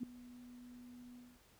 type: tone with ADSR envelope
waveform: sine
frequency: 245.4 Hz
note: B3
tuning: 11 cents flat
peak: -34 dBFS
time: 0-1.4 s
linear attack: 32 ms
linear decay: 3 ms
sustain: -18 dB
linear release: 230 ms
effects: pink hiss -67 dBFS RMS until 1.59 s